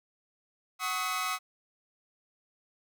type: tone cluster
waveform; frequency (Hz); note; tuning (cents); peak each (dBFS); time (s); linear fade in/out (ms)
sawtooth; 744 / 1106 / 1271 / 2022; F#5 / C#6 / D#6 / B6; +9 / -4 / +36 / +40; -35 / -32 / -29 / -36; 0.79-1.39; 50
effects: none